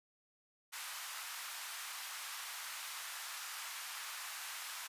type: high-pass noise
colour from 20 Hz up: pink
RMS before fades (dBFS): -45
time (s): 0.72-4.88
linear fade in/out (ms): 20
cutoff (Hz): 1000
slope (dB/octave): 24
effects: resampled to 32000 Hz